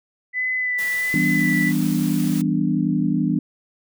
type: tone with vibrato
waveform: sine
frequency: 1996 Hz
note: B6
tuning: 18 cents sharp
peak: -20 dBFS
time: 0.33-1.73 s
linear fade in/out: 50 ms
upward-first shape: sine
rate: 1.4 Hz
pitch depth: 21 cents each way
type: noise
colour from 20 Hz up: white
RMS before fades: -35 dBFS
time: 0.78-2.42 s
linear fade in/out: 10 ms
type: chord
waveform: sine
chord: E minor seventh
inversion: none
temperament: equal with one note detuned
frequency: 164.15 / 196 / 246.9 / 293.7 Hz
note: E3 / G3 / B3 / D4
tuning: -7 / 0 / 0 / 0 cents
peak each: -23 dBFS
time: 1.14-3.39 s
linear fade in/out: 2 ms
effects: none